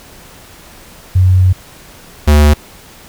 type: tone pair in turn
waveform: sine / square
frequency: 92.5 / 74.25 Hz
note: F#2 / D2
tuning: 0 / +20 cents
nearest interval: major third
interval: 380 cents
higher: first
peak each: -5 dBFS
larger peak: neither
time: 1.15-1.53 / 2.27-2.54 s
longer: first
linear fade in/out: 10 ms
effects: pink hiss -38 dBFS RMS until 3.08 s